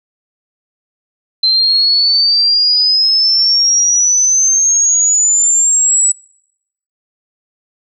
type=exponential sweep; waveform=sine; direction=up; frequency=4092 to 7902 Hz; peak=-8 dBFS; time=1.43-6.12 s; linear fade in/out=5 ms; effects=noise-tail reverb RT60 0.8 s tail -25 dB re dry